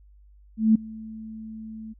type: tone with ADSR envelope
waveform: sine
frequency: 220 Hz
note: A3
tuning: in tune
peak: -12 dBFS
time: 0.57-1.94 s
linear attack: 180 ms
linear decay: 8 ms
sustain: -23 dB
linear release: 22 ms
effects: added 50 Hz sine -50 dBFS peak until 1.99 s